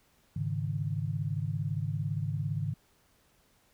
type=chord; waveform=sine; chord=Ab suspended fourth; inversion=none; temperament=equal with one note detuned; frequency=103.83 / 138.59 / 156.19 Hz; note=Ab2 / Db3 / Eb3; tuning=0 / 0 / +7 cents; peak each=-34 dBFS; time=0.36-2.74 s; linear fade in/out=5 ms; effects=pink hiss -67 dBFS RMS until 3.73 s